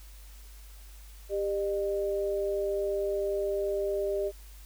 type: tone pair together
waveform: sine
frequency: 396.8 / 606 Hz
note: G4 / D#5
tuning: +21 / -46 cents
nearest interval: perfect fifth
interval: 733 cents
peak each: -29 / -31 dBFS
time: 1.29-4.32 s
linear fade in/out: 50 ms
effects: added 50 Hz sine -46 dBFS peak until 4.65 s + white hiss -56 dBFS RMS until 4.65 s